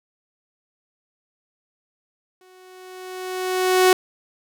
sawtooth tone with exponential growth, 370 Hz, F#4, in tune, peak -7 dBFS, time 2.41-3.93 s, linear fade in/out 2 ms, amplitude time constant 330 ms, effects none

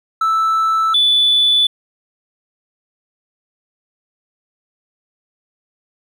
triangle tone pair in turn, 1317 / 3475 Hz, E6 / A7, -2 / -22 cents, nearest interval octave + perfect fourth, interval 1680 cents, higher second, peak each -10 / -7 dBFS, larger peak second, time 0.21-0.94 / 0.94-1.67 s, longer neither, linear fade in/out 5 ms, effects tanh soft clip ceiling -7 dBFS

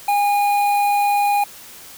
square tone with notch filter, 816 Hz, G#5, 31 cents flat, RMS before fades -17 dBFS, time 0.08-1.44 s, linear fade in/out 5 ms, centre 5700 Hz, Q 0.5, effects white hiss -40 dBFS RMS until 1.97 s

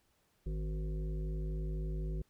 harmonic tone with a mistuned harmonic, 51.9 Hz, G#1, in tune, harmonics 1 / 3 / 5 / 7 / 9 / 10, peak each -35 / -41 / -55 / -48 / -58 / -59 dBFS, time 0.46-2.22 s, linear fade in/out 5 ms, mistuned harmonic 7, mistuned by +38 cents, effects pink hiss -74 dBFS RMS until 2.29 s

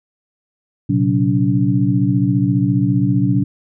sine tone cluster, 117.8 / 132.7 / 186.8 / 286.2 Hz, A#2 / C3 / F#3 / D4, +19 / +25 / +17 / -45 cents, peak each -18 dBFS, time 0.89-3.44 s, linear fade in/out 10 ms, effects none

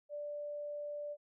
sine tone, 587 Hz, D5, 1 cent flat, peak -39 dBFS, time 0.09-1.17 s, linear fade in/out 50 ms, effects none

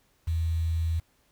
sine tone with quantisation, 82 Hz, E2, 9 cents flat, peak -24 dBFS, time 0.27-1 s, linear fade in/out 10 ms, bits 8, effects pink hiss -67 dBFS RMS until 1.31 s

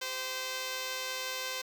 5% pulse tone pair together, 388.9 / 516.7 Hz, G4 / C5, -14 / -22 cents, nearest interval perfect fourth, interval 492 cents, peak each -34 / -23 dBFS, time 0.01-1.62 s, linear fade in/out 10 ms, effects 10-bit

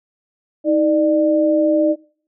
sine tone pair together, 316.2 / 596.9 Hz, D#4 / D5, +28 / +28 cents, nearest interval major seventh, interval 1100 cents, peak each -15 dBFS, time 0.64-1.96 s, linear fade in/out 50 ms, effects noise-tail reverb RT60 0.5 s tail -21 dB re dry

